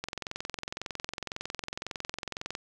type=click train; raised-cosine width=0.2 ms; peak=-17 dBFS; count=56; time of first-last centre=0.04-2.551 s; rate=21.9 Hz; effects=none